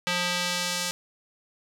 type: tone with band-pass filter sweep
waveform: square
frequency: 177.7 Hz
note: F3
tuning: 30 cents sharp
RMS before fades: -28 dBFS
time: 0.07-0.91 s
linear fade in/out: 0 ms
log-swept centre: 3100 to 6200 Hz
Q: 0.87
effects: none